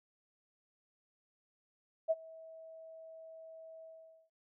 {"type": "tone with ADSR envelope", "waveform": "sine", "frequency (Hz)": 647, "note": "E5", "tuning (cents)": -32, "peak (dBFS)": -25, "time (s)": [2.08, 4.3], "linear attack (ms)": 28, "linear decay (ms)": 36, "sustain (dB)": -24, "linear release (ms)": 470, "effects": ["noise-tail reverb RT60 0.1 s tail -25 dB re dry"]}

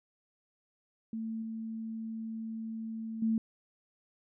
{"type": "tone with level steps", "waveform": "sine", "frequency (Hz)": 223.4, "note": "A3", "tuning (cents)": 27, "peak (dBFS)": [-34, -36, -26], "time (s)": [1.13, 3.38], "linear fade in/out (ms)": 2, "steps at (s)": [1.42, 3.22], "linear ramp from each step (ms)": 5, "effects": []}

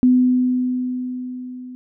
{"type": "tone with level ramp", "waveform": "sine", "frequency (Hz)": 251.7, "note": "B3", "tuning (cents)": 33, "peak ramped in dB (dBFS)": [-9, -32], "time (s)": [0.03, 1.75], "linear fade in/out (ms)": 0, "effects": []}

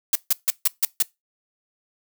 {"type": "noise bursts", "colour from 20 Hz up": "blue", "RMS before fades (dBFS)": -18, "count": 6, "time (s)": [0.13, 1.024], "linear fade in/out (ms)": 2, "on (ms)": 24, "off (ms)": 150, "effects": ["noise-tail reverb RT60 0.2 s tail -22 dB re dry"]}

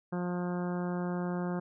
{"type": "harmonic tone", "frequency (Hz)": 177.6, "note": "F3", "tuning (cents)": 29, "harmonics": [1, 2, 3, 4, 5, 6, 7, 8, 9], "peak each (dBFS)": [-32, -38, -42, -44, -46, -48, -49, -50, -51], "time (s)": [0.12, 1.6], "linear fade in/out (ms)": 10, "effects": []}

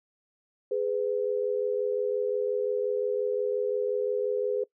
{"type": "tone pair together", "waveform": "sine", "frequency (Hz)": [415.3, 501], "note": ["G#4", "B4"], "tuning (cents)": [0, 25], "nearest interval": "minor third", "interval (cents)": 325, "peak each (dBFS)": -28, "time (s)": [0.71, 4.64], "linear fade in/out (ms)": 5, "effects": ["noise-tail reverb RT60 0.1 s tail -21 dB re dry"]}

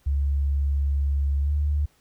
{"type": "tone with pitch glide", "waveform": "sine", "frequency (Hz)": [70.2, 73.27], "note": ["C#2", "D2"], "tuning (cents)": [22, -3], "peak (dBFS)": -20, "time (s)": [0.06, 1.86], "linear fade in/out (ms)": 10, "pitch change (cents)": 75, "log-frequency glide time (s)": [1.42, 1.51], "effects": ["pink hiss -63 dBFS RMS until 2 s"]}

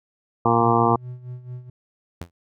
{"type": "harmonic tone", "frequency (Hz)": 116.5, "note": "A#2", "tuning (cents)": -1, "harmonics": [1, 2, 3, 4, 6, 7, 8, 9, 10], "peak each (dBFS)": [-24, -24, -24, -24, -24, -24, -24, -24, -24], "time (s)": [0.45, 0.96], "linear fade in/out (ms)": 5}
{"type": "tone with tremolo", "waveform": "triangle", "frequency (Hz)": 124.6, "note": "B2", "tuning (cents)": 16, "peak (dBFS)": -28, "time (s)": [0.61, 1.7], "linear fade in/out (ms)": 5, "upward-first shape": "sine", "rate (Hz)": 4.6, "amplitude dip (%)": 75}
{"type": "tone with exponential decay", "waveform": "sawtooth", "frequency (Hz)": 85.8, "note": "F2", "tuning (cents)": -30, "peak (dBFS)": -24, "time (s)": [2.21, 2.31], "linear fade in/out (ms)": 5, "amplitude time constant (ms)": 20}
{"effects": []}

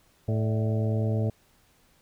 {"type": "harmonic tone with a mistuned harmonic", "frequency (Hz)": 109.2, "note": "A2", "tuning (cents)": -13, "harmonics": [1, 2, 3, 4, 5, 6, 7], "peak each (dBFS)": [-24, -32, -38, -35, -37, -39, -48], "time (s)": [0.28, 1.3], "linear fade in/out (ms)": 5, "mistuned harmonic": 5, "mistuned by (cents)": 91, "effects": ["pink hiss -63 dBFS RMS until 2.01 s"]}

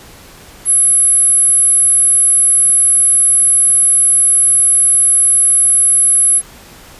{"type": "tone", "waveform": "sine", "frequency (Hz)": 10840, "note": "E9", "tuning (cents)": 47, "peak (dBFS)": -7, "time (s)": [0.65, 6.42], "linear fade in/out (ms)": 50, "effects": ["pink hiss -38 dBFS RMS until 6.99 s", "resampled to 32000 Hz"]}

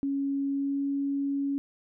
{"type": "tone with pitch glide", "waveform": "sine", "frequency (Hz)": [277.2, 279.1], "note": ["C#4", "C#4"], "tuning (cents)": [0, 12], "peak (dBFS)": -26, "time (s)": [0.03, 1.58], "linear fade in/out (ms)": 0, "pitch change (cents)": 12, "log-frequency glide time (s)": [0.5, 0.82], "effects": []}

